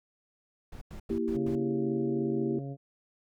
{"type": "noise bursts", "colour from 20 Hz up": "brown", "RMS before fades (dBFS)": -42, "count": 5, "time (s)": [0.72, 1.554], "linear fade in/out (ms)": 5, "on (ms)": 94, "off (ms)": 91}
{"type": "chord", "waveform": "sine", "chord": "E diminished", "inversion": "second", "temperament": "equal", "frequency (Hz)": [233.1, 329.6, 392], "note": ["Bb3", "E4", "G4"], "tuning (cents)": [0, 0, 0], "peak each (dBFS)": -32, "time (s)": [1.1, 2.59], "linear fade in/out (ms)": 2}
{"type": "harmonic tone", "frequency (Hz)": 138.59, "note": "C#3", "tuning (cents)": 0, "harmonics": [1, 2, 3, 4, 5], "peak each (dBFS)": [-36, -42, -46, -48, -50], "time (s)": [1.32, 2.77], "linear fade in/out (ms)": 50}
{"effects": []}